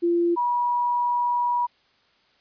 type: tone pair in turn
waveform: sine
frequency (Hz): 343.6 / 967.6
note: F4 / B5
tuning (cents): -28 / -36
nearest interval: octave + tritone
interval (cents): 1792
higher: second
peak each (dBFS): -18 / -20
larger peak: first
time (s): 0.02-0.36 / 0.36-1.67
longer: second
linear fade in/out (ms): 20
effects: white hiss -62 dBFS RMS until 2.4 s + resampled to 11025 Hz